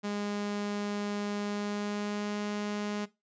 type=tone with pitch glide; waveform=sawtooth; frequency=205.3 to 207.4 Hz; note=G#3 to G#3; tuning=-20 to -2 cents; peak=-28 dBFS; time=0.03-3.06 s; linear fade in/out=20 ms; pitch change=+18 cents; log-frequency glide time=1.41-2.38 s; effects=noise-tail reverb RT60 0.2 s tail -17 dB re dry + resampled to 16000 Hz